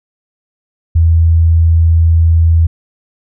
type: tone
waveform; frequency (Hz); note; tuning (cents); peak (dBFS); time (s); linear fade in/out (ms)
sine; 82.41; E2; 0; -5; 0.95-2.67; 10
effects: none